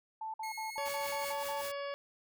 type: tone bursts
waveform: sine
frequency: 880 Hz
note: A5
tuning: in tune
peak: -37 dBFS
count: 8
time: 0.21-1.614 s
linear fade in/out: 5 ms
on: 130 ms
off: 52 ms
type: tone with pitch glide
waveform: sawtooth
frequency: 2169 to 2212 Hz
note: C#7 to C#7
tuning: -38 to -4 cents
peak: -39 dBFS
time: 0.43-1.32 s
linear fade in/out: 5 ms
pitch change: +34 cents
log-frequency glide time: 0.72-0.83 s
type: harmonic tone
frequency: 564 Hz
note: C#5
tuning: 30 cents sharp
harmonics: 1 / 2 / 3 / 4 / 5 / 6 / 8 / 9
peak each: -38 / -44 / -48 / -50 / -52 / -54 / -56 / -57 dBFS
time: 0.78-1.94 s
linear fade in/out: 0 ms
type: noise with tremolo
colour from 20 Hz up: white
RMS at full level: -43 dBFS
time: 0.85-1.72 s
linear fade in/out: 10 ms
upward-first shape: triangle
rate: 5.3 Hz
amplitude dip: 70%
effects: none